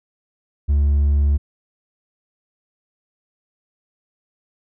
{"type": "tone with hard clipping", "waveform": "sine", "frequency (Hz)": 71.9, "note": "D2", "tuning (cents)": -36, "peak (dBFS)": -14, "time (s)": [0.68, 1.38], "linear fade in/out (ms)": 20, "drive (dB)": 2, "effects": []}